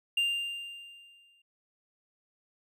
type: tone with exponential decay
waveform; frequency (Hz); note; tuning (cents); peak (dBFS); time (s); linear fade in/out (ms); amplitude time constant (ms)
triangle; 2794; F7; 0; -22; 0.17-1.42; 5; 270
effects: none